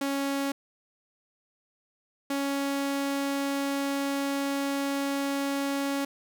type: tone pair in turn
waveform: sawtooth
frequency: 277.2 / 278.3 Hz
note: C#4 / C#4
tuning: 0 / +7 cents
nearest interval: unison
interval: 7 cents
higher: second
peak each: -23 dBFS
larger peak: neither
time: 0.01-0.52 / 2.3-6.05 s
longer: second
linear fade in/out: 5 ms
effects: none